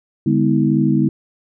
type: tone cluster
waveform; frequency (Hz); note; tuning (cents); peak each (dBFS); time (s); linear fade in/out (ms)
sine; 146.2 / 205.1 / 248.4 / 320.7; D3 / G#3 / B3 / E4; -7 / -21 / +10 / -48; -18; 0.26-1.09; 5
effects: none